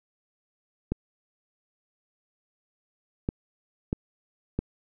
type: clicks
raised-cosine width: 3 ms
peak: -13 dBFS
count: 4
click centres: 0.92 / 3.289 / 3.929 / 4.59 s
effects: none